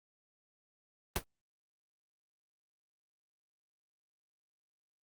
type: noise with exponential decay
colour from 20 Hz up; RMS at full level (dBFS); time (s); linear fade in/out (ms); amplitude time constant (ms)
pink; -27; 1.16-1.24; 0; 17
effects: Opus 32 kbps